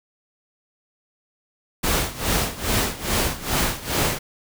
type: noise with tremolo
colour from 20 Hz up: pink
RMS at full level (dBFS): -20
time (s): 1.83-4.19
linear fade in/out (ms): 10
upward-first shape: sine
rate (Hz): 2.4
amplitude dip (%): 85
effects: none